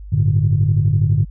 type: chord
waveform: sine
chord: G suspended second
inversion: none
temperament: equal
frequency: 98 / 110 / 146.83 Hz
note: G2 / A2 / D3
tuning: 0 / 0 / 0 cents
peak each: -16 dBFS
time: 0.12-1.25 s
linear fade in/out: 10 ms
effects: tanh soft clip ceiling -5 dBFS + added 50 Hz sine -31 dBFS peak until 1.3 s